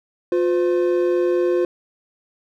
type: tone pair together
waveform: triangle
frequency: 354.7 / 510.4 Hz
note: F4 / C5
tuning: +27 / -43 cents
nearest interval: tritone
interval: 630 cents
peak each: -15 / -20 dBFS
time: 0.32-1.65 s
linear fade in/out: 2 ms
effects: none